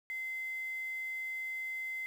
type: tone with quantisation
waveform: sine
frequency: 2065 Hz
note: C7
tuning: 23 cents flat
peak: -36 dBFS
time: 0.1-2.06 s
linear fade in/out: 0 ms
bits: 9
effects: none